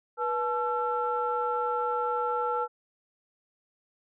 sine tone cluster, 486.3 / 865 / 1346 Hz, B4 / A5 / E6, -27 / -30 / +36 cents, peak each -30 dBFS, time 0.17-2.68 s, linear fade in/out 50 ms, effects tanh soft clip ceiling -16 dBFS

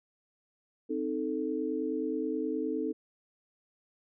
sine chord, A diminished, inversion first, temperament equal, 261.6 / 311.1 / 440 Hz, C4 / Eb4 / A4, 0 / 0 / 0 cents, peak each -35 / -33 / -34 dBFS, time 0.89-2.93 s, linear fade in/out 20 ms, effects none

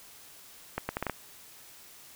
accelerating click train, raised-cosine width 0.5 ms, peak -15 dBFS, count 6, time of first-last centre 0.78-1.097 s, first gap 110 ms, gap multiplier 0.72, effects white hiss -52 dBFS RMS until 2.15 s

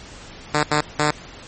5% pulse tone bursts at uneven times, 149.7 Hz, D3, 33 cents sharp, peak -5 dBFS, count 3, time 0.54-0.63 / 0.71-0.81 / 0.99-1.11 s, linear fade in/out 2 ms, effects pink hiss -40 dBFS RMS until 1.47 s + MP3 32 kbps

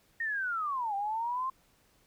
sine linear two-way sweep, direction down then up, 1864.7 to 784 to 1065 Hz, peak -30 dBFS, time 0.2-1.5 s, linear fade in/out 5 ms, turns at 0.95 s, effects pink hiss -67 dBFS RMS until 2.06 s

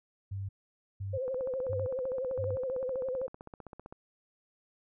sine tone bursts, 98 Hz, G2, in tune, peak -34 dBFS, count 4, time 0.31-2.56 s, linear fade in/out 10 ms, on 180 ms, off 510 ms
sine tone with vibrato, 518 Hz, C5, 17 cents flat, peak -31 dBFS, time 1.13-3.27 s, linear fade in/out 10 ms, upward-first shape triangle, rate 12 Hz, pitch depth 91 cents each way
click train, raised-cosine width 1 ms, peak -31 dBFS, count 42, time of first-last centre 1.28-3.925 s, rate 15.5 Hz
effects none

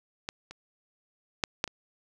clicks, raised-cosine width 0.2 ms, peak -16 / -26 / -8 / -8 / -24 dBFS, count 5, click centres 0.289 / 0.51 / 1.438 / 1.641 / 1.677 s, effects none

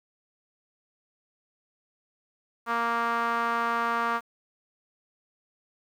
sawtooth tone with band-pass filter, 233.1 Hz, A#3, in tune, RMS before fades -27 dBFS, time 2.66-4.21 s, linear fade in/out 50 ms, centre 1200 Hz, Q 3.1, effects 9-bit

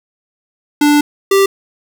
square tone pair in turn, 293.7 / 392 Hz, D4 / G4, 0 / 0 cents, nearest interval perfect fourth, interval 500 cents, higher second, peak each -8 dBFS, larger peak neither, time 0.81-1.01 / 1.31-1.46 s, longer first, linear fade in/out 5 ms, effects none

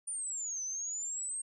sine exponential two-way sweep, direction down then up, 9397 to 6020 to 8540 Hz, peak -35 dBFS, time 0.07-1.42 s, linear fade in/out 10 ms, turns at 0.63 s, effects none

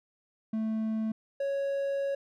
triangle tone pair in turn, 220 / 554.4 Hz, A3 / C#5, 0 / 0 cents, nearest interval octave + major third, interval 1600 cents, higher second, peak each -26 dBFS, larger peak neither, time 0.53-1.12 / 1.4-2.15 s, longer second, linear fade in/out 5 ms, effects none

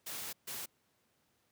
white noise bursts at uneven times, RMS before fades -42 dBFS, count 2, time 0.06-0.33 / 0.47-0.66 s, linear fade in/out 10 ms, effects pink hiss -75 dBFS RMS until 1.51 s + high-pass 100 Hz 12 dB/octave

